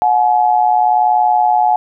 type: tone pair together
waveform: sine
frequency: 730 / 851 Hz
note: F#5 / G#5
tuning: -24 / +42 cents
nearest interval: minor third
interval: 266 cents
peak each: -12 dBFS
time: 0.02-1.76 s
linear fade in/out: 0 ms
effects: none